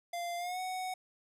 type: tone with pitch glide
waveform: square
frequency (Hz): 693 to 742.7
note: F5 to F#5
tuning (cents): -14 to +6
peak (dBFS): -36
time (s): 0.13-0.94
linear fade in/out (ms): 5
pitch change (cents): +120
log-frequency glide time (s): 0.37-0.6
effects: resampled to 32000 Hz + 12-bit